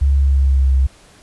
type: tone with pitch glide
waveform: sine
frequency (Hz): 69.3 to 66.4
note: C#2 to C2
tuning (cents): 0 to +26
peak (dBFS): -10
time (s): 0.01-0.87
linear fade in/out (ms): 10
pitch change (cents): -74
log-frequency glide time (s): 0.15-0.73
effects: pink hiss -47 dBFS RMS until 1.22 s + resampled to 24000 Hz